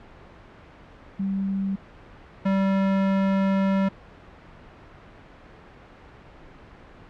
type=tone pair in turn; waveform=sine / square; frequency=194.7 / 193.9 Hz; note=G3 / G3; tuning=-12 / -19 cents; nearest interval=unison; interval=7 cents; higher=first; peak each=-23 / -20 dBFS; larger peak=second; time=1.19-1.76 / 2.45-3.89 s; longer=second; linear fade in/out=10 ms; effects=pink hiss -47 dBFS RMS until 7.09 s + low-pass 2000 Hz 12 dB/octave